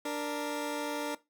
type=tone pair together; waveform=20% pulse; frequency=294.1 / 467.2 Hz; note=D4 / A#4; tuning=+3 / +4 cents; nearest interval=minor sixth; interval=801 cents; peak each=-29 / -33 dBFS; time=0.05-1.15 s; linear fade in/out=5 ms; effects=noise-tail reverb RT60 0.2 s tail -17 dB re dry